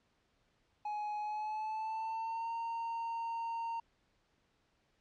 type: tone with pitch glide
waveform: triangle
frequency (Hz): 839 to 920.2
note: G#5 to A#5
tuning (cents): +17 to -23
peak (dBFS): -34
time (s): 0.85-3.8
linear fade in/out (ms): 5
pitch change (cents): +160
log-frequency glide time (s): 1.19-2.52
effects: pink hiss -75 dBFS RMS until 5 s + low-pass 5000 Hz 12 dB/octave